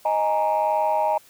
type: chord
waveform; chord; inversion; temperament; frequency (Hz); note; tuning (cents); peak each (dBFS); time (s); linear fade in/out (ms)
sine; D# suspended fourth; none; equal; 622.3 / 830.6 / 932.3; D#5 / G#5 / A#5; 0 / 0 / 0; -22; 0.05-1.18; 5
effects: tanh soft clip ceiling -13 dBFS + white hiss -53 dBFS RMS until 1.29 s